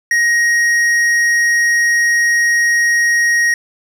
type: tone with tanh clipping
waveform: sine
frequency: 1880 Hz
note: A#6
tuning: 14 cents sharp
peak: -12 dBFS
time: 0.11-3.54 s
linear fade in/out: 2 ms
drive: 11 dB
effects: none